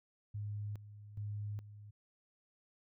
sine tone with tremolo, 103.83 Hz, G#2, in tune, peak -38 dBFS, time 0.34-1.91 s, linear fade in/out 10 ms, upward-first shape square, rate 1.2 Hz, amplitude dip 75%, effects none

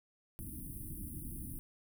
pink band-stop noise, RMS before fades -44 dBFS, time 0.39-1.59 s, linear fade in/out 0 ms, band 330 to 9200 Hz, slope 96 dB/octave, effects none

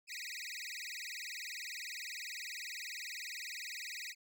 20% pulse tone with vibrato, 2217 Hz, C#7, in tune, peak -37 dBFS, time 0.07-4.15 s, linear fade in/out 50 ms, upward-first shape sine, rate 20 Hz, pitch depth 290 cents each way, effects none

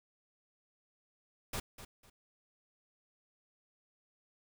pink noise with echo, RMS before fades -38 dBFS, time 1.53-1.6 s, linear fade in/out 5 ms, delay 250 ms, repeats 2, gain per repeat -12 dB, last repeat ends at 2.1 s, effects none

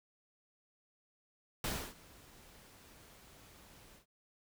pink noise with ADSR envelope, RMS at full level -36 dBFS, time 1.64-4.06 s, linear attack 3 ms, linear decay 290 ms, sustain -23 dB, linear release 110 ms, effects none

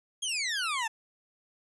20% pulse exponential sweep, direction down, 3322 to 861 Hz, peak -24 dBFS, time 0.22-0.88 s, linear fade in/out 10 ms, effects resampled to 24000 Hz

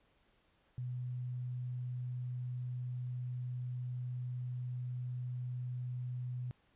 sine tone, 124.5 Hz, B2, 14 cents sharp, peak -37 dBFS, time 0.78-6.51 s, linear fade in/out 0 ms, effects pink hiss -72 dBFS RMS until 6.75 s + resampled to 8000 Hz

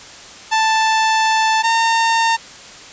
sawtooth tone pair in turn, 882 / 911.5 Hz, A5 / A#5, +4 / -39 cents, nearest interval minor second, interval 57 cents, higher second, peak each -9 dBFS, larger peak neither, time 0.51-1.63 / 1.63-2.37 s, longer first, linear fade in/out 20 ms, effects white hiss -37 dBFS RMS until 2.92 s + resampled to 16000 Hz

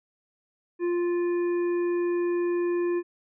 harmonic tone, 349.2 Hz, F4, in tune, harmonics 1 / 3 / 5 / 7, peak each -23 / -40 / -43 / -47 dBFS, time 0.79-3.03 s, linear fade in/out 50 ms, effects none

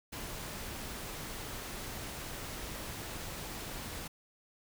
pink noise, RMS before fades -42 dBFS, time 0.12-4.08 s, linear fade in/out 10 ms, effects none

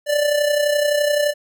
square tone with amplitude modulation, 587.3 Hz, D5, in tune, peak -14 dBFS, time 0.06-1.34 s, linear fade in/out 50 ms, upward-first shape sine, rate 31.7 Hz, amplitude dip 55%, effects none

